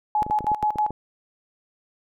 sine tone with tremolo, 847 Hz, G#5, 34 cents sharp, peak -18 dBFS, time 0.15-0.91 s, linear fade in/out 2 ms, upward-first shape square, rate 6.3 Hz, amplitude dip 80%
clicks, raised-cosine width 2 ms, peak -19 dBFS, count 9, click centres 0.222 / 0.265 / 0.299 / 0.407 / 0.444 / 0.517 / 0.63 / 0.758 / 0.906 s
effects none

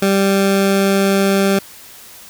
20% pulse tone, 196 Hz, G3, in tune, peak -7 dBFS, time 0.02-1.59 s, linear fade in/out 5 ms, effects white hiss -39 dBFS RMS until 2.29 s

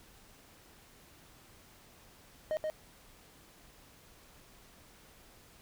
triangle tone with echo, 621 Hz, D#5, 3 cents flat, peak -28 dBFS, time 2.51-2.57 s, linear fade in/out 0 ms, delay 130 ms, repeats 1, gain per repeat -2 dB, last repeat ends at 2.7 s, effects pink hiss -59 dBFS RMS until 5.61 s

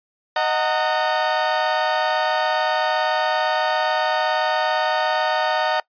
30% pulse chord, D# minor, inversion none, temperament equal with one note detuned, 622.3 / 740 / 913.1 Hz, D#5 / F#5 / A#5, 0 / 0 / -36 cents, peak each -20 dBFS, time 0.36-5.8 s, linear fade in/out 2 ms, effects noise-tail reverb RT60 0.1 s tail -22 dB re dry + resampled to 11025 Hz

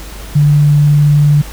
sine tone, 146.83 Hz, D3, in tune, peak -5 dBFS, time 0.35-1.42 s, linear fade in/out 10 ms, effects added 50 Hz sine -28 dBFS peak until 1.52 s + pink hiss -32 dBFS RMS until 1.52 s

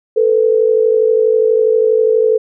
sine tone pair together, 441.6 / 493.9 Hz, A4 / B4, +6 / 0 cents, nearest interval major second, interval 194 cents, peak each -10 / -14 dBFS, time 0.16-2.38 s, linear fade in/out 10 ms, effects none

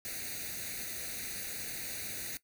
white noise with comb filter, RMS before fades -40 dBFS, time 0.05-2.37 s, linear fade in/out 0 ms, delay 0.47 ms, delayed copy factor +0.85, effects noise-tail reverb RT60 0.1 s tail -17 dB re dry

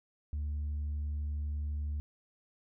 sine tone with tanh clipping, 74 Hz, D2, 14 cents sharp, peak -33 dBFS, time 0.33-2 s, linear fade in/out 0 ms, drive 1 dB, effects none

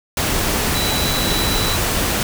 sine tone in noise, 3951 Hz, B7, in tune, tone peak -23 dBFS, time 0.75-1.76 s, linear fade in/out 2 ms, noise pink, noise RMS -19 dBFS, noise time 0.17-2.23 s, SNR -7 dB, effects none

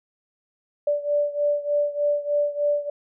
sine beating tone pair, 583 / 586.3 Hz, D5 / D5, -13 / -3 cents, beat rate 3.3 Hz, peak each -22 / -25 dBFS, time 0.87-2.9 s, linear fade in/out 5 ms, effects none

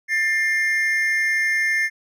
triangle tone pair together, 1781.2 / 2113 Hz, A6 / C7, +21 / +16 cents, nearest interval minor third, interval 295 cents, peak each -19 dBFS, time 0.08-1.9 s, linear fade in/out 50 ms, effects none

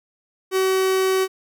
45% pulse tone, 378.8 Hz, F#4, 41 cents sharp, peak -17 dBFS, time 0.51-1.28 s, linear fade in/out 50 ms, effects none

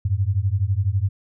sine beating tone pair, 92 / 104 Hz, F#2 / G#2, -9 / +3 cents, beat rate 12 Hz, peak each -21 dBFS, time 0.05-1.09 s, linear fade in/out 5 ms, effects none

